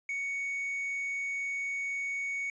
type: tone with quantisation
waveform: triangle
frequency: 2229 Hz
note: C#7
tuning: 9 cents sharp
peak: -30 dBFS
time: 0.09-2.5 s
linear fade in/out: 2 ms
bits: 10
effects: resampled to 16000 Hz